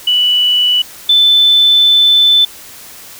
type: tone pair in turn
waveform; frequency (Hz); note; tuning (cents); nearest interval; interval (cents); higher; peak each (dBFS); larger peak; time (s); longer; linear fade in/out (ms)
sine; 2960 / 3520; F#7 / A7; 0 / 0; minor third; 300; second; -8 / -5; second; 0.07-0.82 / 1.09-2.45; second; 5
effects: white hiss -34 dBFS RMS until 3.19 s

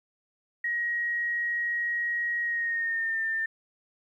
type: tone with pitch glide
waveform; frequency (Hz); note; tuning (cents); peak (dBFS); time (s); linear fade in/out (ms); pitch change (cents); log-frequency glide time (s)
sine; 1893 to 1796.1; A#6 to A6; +26 to +35; -26; 0.64-3.46; 5; -91; 2.42-3.23
effects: 11-bit

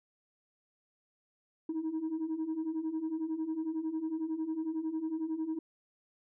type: beating tone pair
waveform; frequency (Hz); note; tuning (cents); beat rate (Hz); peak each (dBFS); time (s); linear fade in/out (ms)
sine; 311.1 / 322.1; D#4 / E4; 0 / -40; 11; -36 / -32; 1.69-5.59; 5
effects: tanh soft clip ceiling -29 dBFS

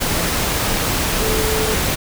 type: tone in noise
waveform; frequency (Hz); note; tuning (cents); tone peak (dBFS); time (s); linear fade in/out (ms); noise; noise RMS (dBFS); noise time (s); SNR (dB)
sine; 436.4; A4; -14; -21; 1.2-1.75; 20; pink; -19; 0-1.96; -5
effects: none

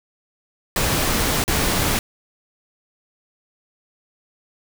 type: noise with dropouts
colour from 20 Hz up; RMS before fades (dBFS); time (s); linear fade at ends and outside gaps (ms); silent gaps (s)
pink; -20; 0.76-1.99; 1; 1.44-1.479
effects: none

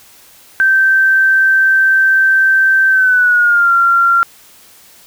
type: tone with pitch glide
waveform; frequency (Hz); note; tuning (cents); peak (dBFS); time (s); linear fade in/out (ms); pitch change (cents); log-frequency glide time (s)
sine; 1556 to 1378.3; G6 to F6; -13 to -23; -7; 0.6-4.23; 0; -210; 2.89-3.72
effects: white hiss -43 dBFS RMS until 5.06 s

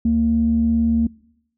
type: tone pair together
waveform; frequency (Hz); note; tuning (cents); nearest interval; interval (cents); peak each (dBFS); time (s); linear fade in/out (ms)
sine; 72.3 / 229.5; D2 / A#3; -27 / -27; octave + minor sixth; 2000; -23 / -14; 0.05-1.07; 5
effects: noise-tail reverb RT60 0.8 s tail -24 dB re dry + tanh soft clip ceiling -7 dBFS

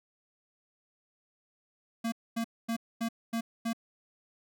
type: tone bursts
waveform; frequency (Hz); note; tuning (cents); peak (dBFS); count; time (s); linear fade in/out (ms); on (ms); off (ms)
square; 229.1; A#3; -30; -30; 6; 2.04-3.732; 10; 82; 240
effects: none

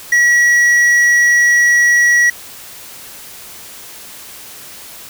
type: tone with hard clipping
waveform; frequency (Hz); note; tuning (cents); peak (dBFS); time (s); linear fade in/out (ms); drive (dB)
sine; 1925; B6; -45; -9; 0.12-2.3; 5; 6
effects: white hiss -34 dBFS RMS until 5.09 s

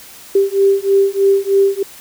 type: beating tone pair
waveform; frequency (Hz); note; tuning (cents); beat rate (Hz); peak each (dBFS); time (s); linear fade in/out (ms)
sine; 392 / 395.2; G4 / G4; 0 / +14; 3.2; -13; 0.35-1.83; 5
effects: white hiss -38 dBFS RMS until 2 s

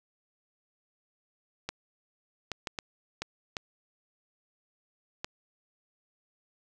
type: clicks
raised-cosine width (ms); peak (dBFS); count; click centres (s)
0.2; -16; 7; 1.69 / 2.517 / 2.672 / 2.788 / 3.22 / 3.568 / 5.245
effects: none

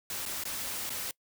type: noise with dropouts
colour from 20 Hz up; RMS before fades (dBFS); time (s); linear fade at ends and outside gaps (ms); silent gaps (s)
white; -36; 0.1-1.11; 1; 0.254-0.261 / 0.437-0.453 / 0.894-0.903
effects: noise-tail reverb RT60 0.1 s tail -24 dB re dry

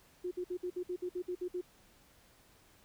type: tone bursts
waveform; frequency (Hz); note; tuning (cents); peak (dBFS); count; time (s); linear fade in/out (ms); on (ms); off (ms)
sine; 359.4; F4; +50; -34; 11; 0.24-1.613; 10; 73; 57
effects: pink hiss -64 dBFS RMS until 2.84 s

